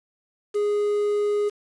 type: tone with quantisation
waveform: triangle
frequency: 414.1 Hz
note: G#4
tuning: 5 cents flat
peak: -18 dBFS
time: 0.54-1.5 s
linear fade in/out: 20 ms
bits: 7
effects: resampled to 22050 Hz